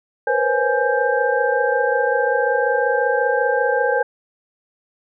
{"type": "tone cluster", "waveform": "sine", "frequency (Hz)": [474.6, 500, 535, 834, 1576], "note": ["A#4", "B4", "C5", "G#5", "G6"], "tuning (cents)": [31, 21, 38, 7, 9], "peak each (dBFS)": -22, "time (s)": [0.27, 4.03], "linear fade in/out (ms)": 5, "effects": []}